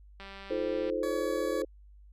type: click train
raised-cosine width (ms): 0.3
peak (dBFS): -30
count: 138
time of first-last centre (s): 0.2-0.899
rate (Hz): 196
type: chord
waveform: sine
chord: F dominant seventh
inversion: third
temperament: just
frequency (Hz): 314.3 / 349.2 / 436.5 / 523.8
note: Eb4 / F4 / A4 / C5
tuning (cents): +18 / 0 / -14 / +2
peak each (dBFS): -36 / -36 / -34 / -32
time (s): 0.5-1.65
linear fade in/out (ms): 10
type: tone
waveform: 20% pulse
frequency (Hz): 565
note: C#5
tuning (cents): +33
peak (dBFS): -32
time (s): 1.03-1.62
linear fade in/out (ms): 2
effects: added 50 Hz sine -51 dBFS peak until 2.12 s + resampled to 32000 Hz

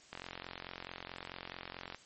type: click train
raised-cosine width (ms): 0.3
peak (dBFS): -26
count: 82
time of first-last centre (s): 0.13-1.946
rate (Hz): 44.6
effects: white hiss -60 dBFS RMS until 2.05 s + MP3 32 kbps

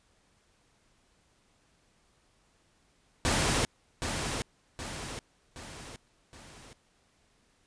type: noise with echo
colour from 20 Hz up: pink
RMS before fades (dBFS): -27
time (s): 3.25-3.65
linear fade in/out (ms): 0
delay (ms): 770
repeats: 4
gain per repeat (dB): -6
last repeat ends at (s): 6.73
effects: pink hiss -68 dBFS RMS until 7.66 s + resampled to 22050 Hz

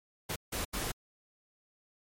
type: noise bursts at uneven times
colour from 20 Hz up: pink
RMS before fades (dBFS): -35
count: 3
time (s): 0.29-0.36 / 0.52-0.65 / 0.73-0.92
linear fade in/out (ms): 10
effects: MP3 64 kbps

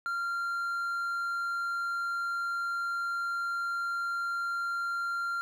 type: tone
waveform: triangle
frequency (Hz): 1385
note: F6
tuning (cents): -15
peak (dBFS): -28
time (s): 0.06-5.41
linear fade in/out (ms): 0
effects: none

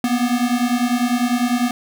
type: beating tone pair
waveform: square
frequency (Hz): 238.8 / 248.8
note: A#3 / B3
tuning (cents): +42 / +13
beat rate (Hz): 10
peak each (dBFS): -20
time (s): 0.04-1.71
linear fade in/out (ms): 2
effects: none

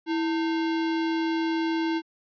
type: tone with sample-and-hold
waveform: sine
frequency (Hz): 326.6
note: E4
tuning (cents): -16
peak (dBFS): -23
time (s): 0.06-2.02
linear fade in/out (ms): 50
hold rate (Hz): 1225
effects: resampled to 11025 Hz

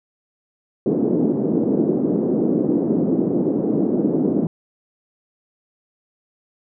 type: band-pass noise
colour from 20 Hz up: white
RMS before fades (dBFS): -19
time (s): 0.86-4.47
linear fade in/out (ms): 2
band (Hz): 190 to 370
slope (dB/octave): 24
effects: none

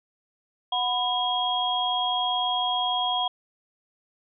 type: tone cluster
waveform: sine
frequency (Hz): 734 / 996 / 3273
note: F#5 / B5 / G#7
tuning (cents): -14 / +14 / -26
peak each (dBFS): -27 / -29 / -26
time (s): 0.72-3.28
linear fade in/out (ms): 5
effects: none

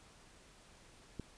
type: click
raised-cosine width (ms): 3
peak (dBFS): -28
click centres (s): 1.197
effects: pink hiss -61 dBFS RMS until 1.37 s + resampled to 22050 Hz

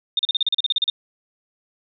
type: tone bursts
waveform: sine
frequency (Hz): 3651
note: A#7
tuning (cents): -37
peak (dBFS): -16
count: 13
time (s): 0.17-0.9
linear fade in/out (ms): 2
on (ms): 22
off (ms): 37
effects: none

